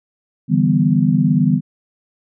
sine chord, E minor seventh, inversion third, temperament equal, 146.83 / 164.81 / 196 / 246.9 Hz, D3 / E3 / G3 / B3, 0 / 0 / 0 / 0 cents, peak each -17 dBFS, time 0.48-1.61 s, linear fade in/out 50 ms, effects none

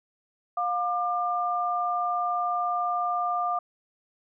sine tone pair together, 710 / 1196 Hz, F5 / D6, +28 / +31 cents, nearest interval major sixth, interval 903 cents, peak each -27 dBFS, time 0.57-3.59 s, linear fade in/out 5 ms, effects none

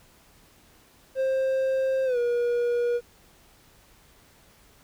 triangle tone with pitch glide, 529 to 479.5 Hz, C5 to A#4, +19 to +49 cents, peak -20 dBFS, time 1.15-3.01 s, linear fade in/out 50 ms, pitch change -170 cents, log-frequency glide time 2.05-2.18 s, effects pink hiss -57 dBFS RMS until 4.83 s

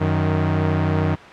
sawtooth tone pair together, 92.73 / 155.56 Hz, F#2 / D#3, +4 / 0 cents, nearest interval major sixth, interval 896 cents, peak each -16 dBFS, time 0-1.16 s, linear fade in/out 20 ms, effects white hiss -38 dBFS RMS until 1.32 s + low-pass 2000 Hz 12 dB/octave

